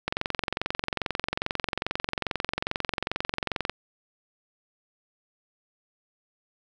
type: click train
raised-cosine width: 0.3 ms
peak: -10 dBFS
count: 82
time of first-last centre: 0.08-3.696 s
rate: 22.4 Hz
effects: none